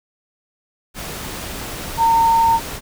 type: tone in noise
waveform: sine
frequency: 914 Hz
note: A#5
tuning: 34 cents flat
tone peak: -11 dBFS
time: 1.97-2.6 s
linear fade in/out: 50 ms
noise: pink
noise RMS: -29 dBFS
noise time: 0.94-2.81 s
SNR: +15 dB
effects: none